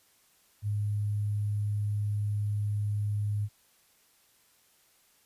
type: tone with sample-and-hold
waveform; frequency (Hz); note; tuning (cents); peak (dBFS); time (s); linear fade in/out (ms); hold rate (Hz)
sine; 103.83; G#2; 0; -27; 0.62-3.49; 50; 11025
effects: white hiss -65 dBFS RMS until 5.25 s + resampled to 32000 Hz